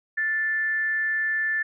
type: tone with frequency modulation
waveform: sine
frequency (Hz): 1760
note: A6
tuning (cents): 0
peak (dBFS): -22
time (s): 0.17-1.63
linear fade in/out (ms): 10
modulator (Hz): 344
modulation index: 0.21
effects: none